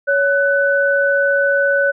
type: tone pair together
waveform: sine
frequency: 560 / 1497.6 Hz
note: C#5 / F#6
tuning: +18 / +20 cents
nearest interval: octave + perfect fourth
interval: 1702 cents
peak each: -15 dBFS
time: 0.07-1.92 s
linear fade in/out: 20 ms
effects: none